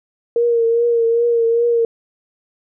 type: tone with vibrato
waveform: sine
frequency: 466.2 Hz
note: A#4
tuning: in tune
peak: -12 dBFS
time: 0.36-1.85 s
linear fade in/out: 2 ms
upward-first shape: triangle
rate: 2.5 Hz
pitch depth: 39 cents each way
effects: none